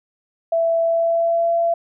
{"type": "tone with pitch glide", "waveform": "sine", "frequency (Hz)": [664, 676.4], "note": ["E5", "E5"], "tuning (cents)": [12, 44], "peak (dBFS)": -15, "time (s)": [0.52, 1.74], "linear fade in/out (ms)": 5, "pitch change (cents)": 32, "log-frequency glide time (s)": [0.81, 1.52], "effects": []}